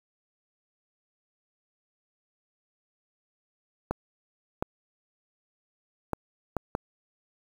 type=clicks; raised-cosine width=1 ms; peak=-13 dBFS; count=5; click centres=3.91 / 4.625 / 6.133 / 6.567 / 6.751 s; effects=7-bit